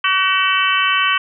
harmonic tone, 379.3 Hz, F#4, 43 cents sharp, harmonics 3 / 4 / 5 / 6 / 7 / 8, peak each -18 / -20 / -24 / -24 / -20 / -20 dBFS, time 0.04-1.18 s, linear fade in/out 5 ms, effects none

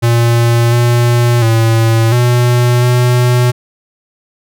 square tone with pitch steps, 117.7 / 119.9 / 113.4 / 122 / 123.3 Hz, A#2 / A#2 / A#2 / B2 / B2, +17 / +49 / -47 / -21 / -2 cents, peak -8 dBFS, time 0.02-3.52 s, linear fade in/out 20 ms, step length 700 ms, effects none

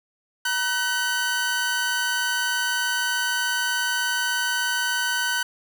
sawtooth tone pair together, 953.3 / 1510 Hz, A#5 / F#6, +39 / +35 cents, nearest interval minor sixth, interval 796 cents, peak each -27 / -19 dBFS, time 0.45-5.43 s, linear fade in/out 5 ms, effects none

